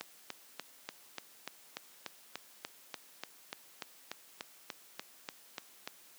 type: click train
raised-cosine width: 0.2 ms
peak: -21 dBFS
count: 21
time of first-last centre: 0.01-5.875 s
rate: 3.41 Hz
effects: white hiss -59 dBFS RMS until 6.18 s + high-pass 200 Hz 12 dB/octave